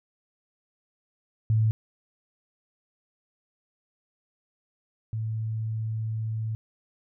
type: tone pair in turn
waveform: sine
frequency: 110 / 110.59 Hz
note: A2 / A2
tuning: 0 / +9 cents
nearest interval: unison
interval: 9 cents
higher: second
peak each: -19 / -27 dBFS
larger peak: first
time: 1.5-1.71 / 5.13-6.55 s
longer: second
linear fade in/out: 0 ms
effects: none